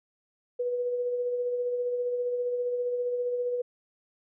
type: tone with tremolo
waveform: sine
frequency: 490 Hz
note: B4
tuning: 14 cents flat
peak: -25 dBFS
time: 0.59-3.62 s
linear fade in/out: 10 ms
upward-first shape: sine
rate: 15 Hz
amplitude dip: 35%
effects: none